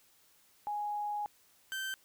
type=tone pair in turn; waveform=sine / 30% pulse; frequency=830.6 / 1551.7 Hz; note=G#5 / G6; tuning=0 / -18 cents; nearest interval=major seventh; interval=1082 cents; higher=second; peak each=-33 / -33 dBFS; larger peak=neither; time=0.67-1.26 / 1.72-1.94 s; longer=first; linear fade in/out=0 ms; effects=white hiss -66 dBFS RMS until 2.04 s